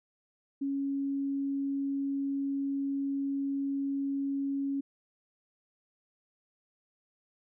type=tone; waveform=sine; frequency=276.8 Hz; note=C#4; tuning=2 cents flat; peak=-29 dBFS; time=0.61-4.81 s; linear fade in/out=10 ms; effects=none